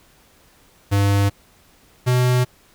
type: tone pair in turn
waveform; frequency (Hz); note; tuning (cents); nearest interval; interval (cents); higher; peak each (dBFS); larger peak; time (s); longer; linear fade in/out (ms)
square; 100.1 / 125.23; G2 / B2; +37 / +24; major third; 387; second; -15; neither; 0.91-1.3 / 2.06-2.45; neither; 20
effects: pink hiss -54 dBFS RMS until 2.74 s